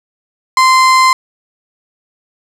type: tone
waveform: 35% pulse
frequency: 1039 Hz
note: C6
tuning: 12 cents flat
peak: -4 dBFS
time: 0.57-1.13 s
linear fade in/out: 2 ms
effects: low-pass 8000 Hz 12 dB/octave + 7-bit